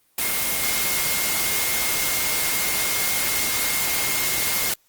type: tone in noise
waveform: sine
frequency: 2134 Hz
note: C7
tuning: 34 cents sharp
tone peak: -30 dBFS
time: 0.21-4.69 s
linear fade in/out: 5 ms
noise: white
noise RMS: -23 dBFS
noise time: 0.18-4.74 s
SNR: -10 dB
effects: white hiss -63 dBFS RMS until 4.88 s + Opus 24 kbps